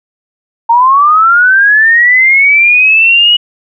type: linear sweep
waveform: sine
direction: up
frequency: 909 to 2930 Hz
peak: -3 dBFS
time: 0.69-3.37 s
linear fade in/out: 10 ms
effects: none